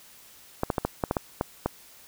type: clicks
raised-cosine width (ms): 1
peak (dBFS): -10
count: 9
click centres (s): 0.634 / 0.702 / 0.782 / 0.85 / 1.038 / 1.111 / 1.168 / 1.411 / 1.66
effects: white hiss -52 dBFS RMS until 2.07 s